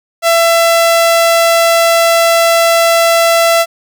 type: tone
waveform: sawtooth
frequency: 670 Hz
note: E5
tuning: 28 cents sharp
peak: -3 dBFS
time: 0.22-3.66 s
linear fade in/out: 50 ms
effects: none